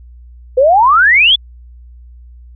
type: exponential sweep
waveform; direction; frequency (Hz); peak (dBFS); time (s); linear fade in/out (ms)
sine; up; 490 to 3520; -5; 0.57-1.36; 10
effects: added 60 Hz sine -34 dBFS peak until 2.55 s